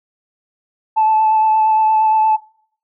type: tone with vibrato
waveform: sine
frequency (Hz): 872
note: A5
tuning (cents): -16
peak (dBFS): -9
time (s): 0.96-2.37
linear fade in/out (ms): 20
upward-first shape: sine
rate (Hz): 8.6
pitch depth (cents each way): 15
effects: noise-tail reverb RT60 0.6 s tail -24 dB re dry + tanh soft clip ceiling -6 dBFS